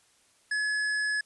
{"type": "tone with hard clipping", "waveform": "triangle", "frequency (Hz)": 1700, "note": "G#6", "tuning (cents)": 40, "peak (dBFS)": -28, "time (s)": [0.51, 1.21], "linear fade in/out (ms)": 5, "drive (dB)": 15, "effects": ["white hiss -64 dBFS RMS until 1.25 s", "resampled to 24000 Hz"]}